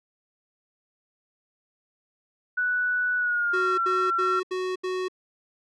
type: tone with pitch glide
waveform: sine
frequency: 1480 to 1357.2 Hz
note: F#6 to F6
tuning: 0 to -50 cents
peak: -22 dBFS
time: 2.57-4.4 s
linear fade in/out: 10 ms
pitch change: -150 cents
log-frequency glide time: 3.17-3.76 s
type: tone bursts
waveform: square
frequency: 370 Hz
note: F#4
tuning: in tune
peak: -27 dBFS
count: 5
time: 3.53-5.084 s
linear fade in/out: 10 ms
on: 250 ms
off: 76 ms
effects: low-pass 5000 Hz 12 dB/octave